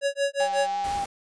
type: tone with tremolo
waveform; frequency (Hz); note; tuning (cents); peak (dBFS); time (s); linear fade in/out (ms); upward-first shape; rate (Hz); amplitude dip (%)
square; 560; C#5; +18; -21; 0.01-0.7; 50; sine; 5.5; 100
type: click train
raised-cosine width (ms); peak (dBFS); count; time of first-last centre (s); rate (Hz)
0.2; -24; 113; 0.4-0.989; 190
type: tone with vibrato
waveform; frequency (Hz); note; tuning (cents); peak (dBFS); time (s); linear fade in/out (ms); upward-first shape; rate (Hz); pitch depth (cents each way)
sine; 805; G5; +46; -25; 0.4-1.05; 10; triangle; 5.9; 20
type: noise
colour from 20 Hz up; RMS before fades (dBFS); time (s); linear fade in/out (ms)
pink; -38; 0.84-1.06; 5
effects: resampled to 22050 Hz